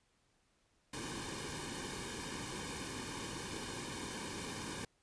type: noise with comb filter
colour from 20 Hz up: pink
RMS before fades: -43 dBFS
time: 0.93-4.85 s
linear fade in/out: 5 ms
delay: 1.5 ms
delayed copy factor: -0.75
effects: pink hiss -75 dBFS RMS until 5.02 s + resampled to 22050 Hz